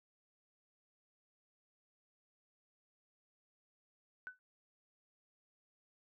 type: tone with exponential decay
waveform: sine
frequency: 1500 Hz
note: F#6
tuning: 23 cents sharp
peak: -39 dBFS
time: 4.27-4.39 s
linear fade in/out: 0 ms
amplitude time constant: 24 ms
effects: none